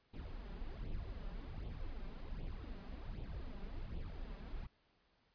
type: noise with flanger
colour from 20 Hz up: brown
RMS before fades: -45 dBFS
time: 0.13-4.67 s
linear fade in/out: 10 ms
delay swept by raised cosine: 0.29 to 5.09 ms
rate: 1.3 Hz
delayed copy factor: +0.7
effects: pink hiss -75 dBFS RMS until 5.34 s + resampled to 11025 Hz